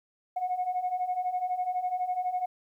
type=beating tone pair; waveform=sine; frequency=721 / 733 Hz; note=F#5 / F#5; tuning=-45 / -16 cents; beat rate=12 Hz; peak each=-32 / -28 dBFS; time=0.36-2.46 s; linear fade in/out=10 ms; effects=tanh soft clip ceiling -22 dBFS + 11-bit